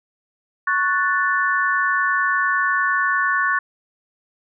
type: chord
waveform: sine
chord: F# minor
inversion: second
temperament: equal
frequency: 1108.7 / 1480 / 1760 Hz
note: C#6 / F#6 / A6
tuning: 0 / 0 / 0 cents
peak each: -21 dBFS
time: 0.67-3.59 s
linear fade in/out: 5 ms
effects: none